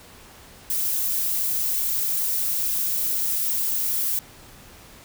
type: noise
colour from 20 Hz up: violet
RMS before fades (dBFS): -24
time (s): 0.7-4.19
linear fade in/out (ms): 2
effects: pink hiss -47 dBFS RMS until 5.04 s